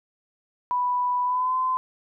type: tone with pitch glide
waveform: sine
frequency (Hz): 987.8 to 1026.8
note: B5 to C6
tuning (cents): 0 to -33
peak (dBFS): -21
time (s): 0.71-1.77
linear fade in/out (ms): 0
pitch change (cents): +67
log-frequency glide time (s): 1.24-1.56
effects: none